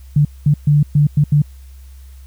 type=tone bursts at uneven times; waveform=sine; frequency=146.83 Hz; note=D3; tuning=in tune; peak=-8 dBFS; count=6; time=0.16-0.25 / 0.46-0.54 / 0.67-0.83 / 0.95-1.07 / 1.17-1.24 / 1.32-1.42 s; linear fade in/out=5 ms; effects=added 66 Hz sine -35 dBFS peak until 2.26 s + white hiss -53 dBFS RMS until 2.26 s